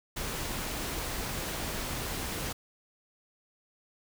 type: noise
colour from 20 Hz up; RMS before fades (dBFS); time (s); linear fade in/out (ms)
pink; -35; 0.16-2.53; 10
effects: none